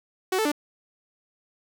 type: tone with pitch steps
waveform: sawtooth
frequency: 374.2 / 438.7 / 294.5 Hz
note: F#4 / A4 / D4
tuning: +20 / -5 / +5 cents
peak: -18 dBFS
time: 0.32-0.518 s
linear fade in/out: 5 ms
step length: 66 ms
effects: 9-bit